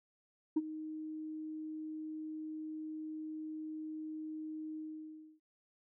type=tone with ADSR envelope; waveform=sine; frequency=311.6 Hz; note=D#4; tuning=3 cents sharp; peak=-24 dBFS; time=0.56-5.4 s; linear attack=10 ms; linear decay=36 ms; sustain=-16 dB; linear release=630 ms; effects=tanh soft clip ceiling -25 dBFS